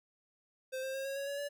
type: tone with pitch steps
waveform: square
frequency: 521 / 529.5 / 538.1 / 546.9 / 555.8 / 564.9 / 574.1 Hz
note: C5 / C5 / C5 / C#5 / C#5 / C#5 / D5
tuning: -7 / +21 / +48 / -23 / +4 / +33 / -39 cents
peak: -37 dBFS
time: 0.72-1.49 s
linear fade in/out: 20 ms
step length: 110 ms
effects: none